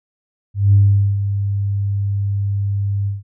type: tone with ADSR envelope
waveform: sine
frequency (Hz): 100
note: G2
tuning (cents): +35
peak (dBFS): -6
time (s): 0.54-3.23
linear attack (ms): 190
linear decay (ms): 440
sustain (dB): -10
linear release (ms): 160
effects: tanh soft clip ceiling -2 dBFS